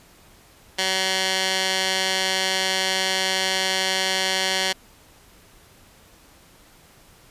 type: tone with band-pass filter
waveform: 15% pulse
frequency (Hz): 189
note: F#3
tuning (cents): +37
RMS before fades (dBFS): -23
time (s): 0.78-4.73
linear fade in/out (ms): 10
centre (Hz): 3900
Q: 0.97
effects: pink hiss -52 dBFS RMS until 7.3 s + resampled to 32000 Hz